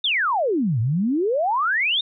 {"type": "exponential two-way sweep", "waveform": "sine", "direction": "down then up", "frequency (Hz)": [3750, 106.3, 3750], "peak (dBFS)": -18, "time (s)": [0.04, 2.01], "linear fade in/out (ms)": 5, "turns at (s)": 0.8, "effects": []}